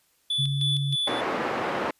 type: tone with tremolo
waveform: triangle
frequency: 3462 Hz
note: A7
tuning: 29 cents flat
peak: -22 dBFS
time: 0.3-1.21 s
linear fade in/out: 5 ms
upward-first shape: square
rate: 3.2 Hz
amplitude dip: 65%
type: tone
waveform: sine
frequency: 138.59 Hz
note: C#3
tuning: in tune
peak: -24 dBFS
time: 0.38-0.96 s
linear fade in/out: 20 ms
type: band-pass noise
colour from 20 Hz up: pink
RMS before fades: -28 dBFS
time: 1.07-1.91 s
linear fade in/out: 5 ms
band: 340 to 1600 Hz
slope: 12 dB/octave
effects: white hiss -66 dBFS RMS until 1.99 s + resampled to 32000 Hz